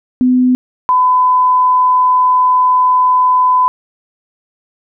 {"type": "tone pair in turn", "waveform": "sine", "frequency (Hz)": [252.2, 1006.8], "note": ["B3", "B5"], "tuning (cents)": [36, 33], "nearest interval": "2 octaves", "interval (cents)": 2397, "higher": "second", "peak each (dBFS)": -7, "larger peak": "neither", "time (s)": [[0.21, 0.55], [0.89, 3.68]], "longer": "second", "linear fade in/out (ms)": 0, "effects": []}